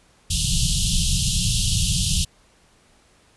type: band-stop noise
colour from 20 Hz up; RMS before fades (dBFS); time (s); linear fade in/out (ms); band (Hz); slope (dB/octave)
pink; -20; 0.3-2.25; 10; 190 to 2800; 96
effects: pink hiss -57 dBFS RMS until 3.36 s + resampled to 24000 Hz